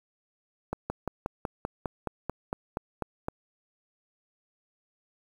slowing click train, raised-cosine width 1 ms, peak -16 dBFS, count 13, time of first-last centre 0.73-3.284 s, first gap 170 ms, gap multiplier 1.04, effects 8-bit

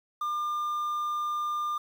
triangle tone with quantisation, 1200 Hz, D6, 37 cents sharp, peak -26 dBFS, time 0.21-1.78 s, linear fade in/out 5 ms, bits 9, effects none

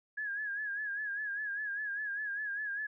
sine tone with vibrato, 1664 Hz, G#6, 3 cents sharp, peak -34 dBFS, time 0.17-2.87 s, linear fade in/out 10 ms, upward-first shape sine, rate 5 Hz, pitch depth 72 cents each way, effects none

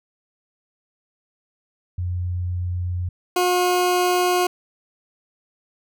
sine / 20% pulse tone pair in turn, 89.2 / 359.5 Hz, F2 / F#4, +37 / -50 cents, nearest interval 2 octaves, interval 2413 cents, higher second, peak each -22 / -12 dBFS, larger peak second, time 1.98-3.09 / 3.36-4.47 s, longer neither, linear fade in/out 5 ms, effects none

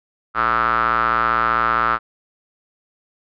square tone with band-pass filter, 57.7 Hz, A#1, 17 cents flat, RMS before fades -18 dBFS, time 0.34-1.99 s, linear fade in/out 50 ms, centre 1300 Hz, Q 7.6, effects resampled to 11025 Hz

